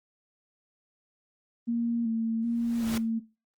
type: tone with vibrato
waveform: sine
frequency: 230 Hz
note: A#3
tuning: 23 cents flat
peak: -25 dBFS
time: 1.67-3.2 s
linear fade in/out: 20 ms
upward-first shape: square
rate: 1.3 Hz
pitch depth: 30 cents each way
type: noise with exponential growth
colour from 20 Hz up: pink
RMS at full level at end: -32 dBFS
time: 2.42-2.98 s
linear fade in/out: 5 ms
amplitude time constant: 120 ms
effects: noise-tail reverb RT60 0.3 s tail -19 dB re dry + Opus 32 kbps